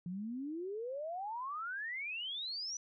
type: exponential sweep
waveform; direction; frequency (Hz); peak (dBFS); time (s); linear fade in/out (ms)
sine; up; 170.1 to 6000; -38; 0.06-2.77; 2
effects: none